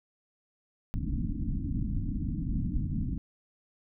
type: low-pass noise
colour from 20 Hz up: pink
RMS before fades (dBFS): -31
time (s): 0.94-3.18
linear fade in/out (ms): 0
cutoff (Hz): 300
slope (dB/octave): 96
effects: none